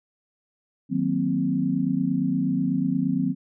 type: chord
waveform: sine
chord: C half-diminished seventh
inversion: first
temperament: equal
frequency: 155.56 / 185 / 233.1 / 261.6 Hz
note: Eb3 / Gb3 / Bb3 / C4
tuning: 0 / 0 / 0 / 0 cents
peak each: -29 / -26 / -29 / -24 dBFS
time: 0.89-3.35 s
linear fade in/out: 50 ms
effects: none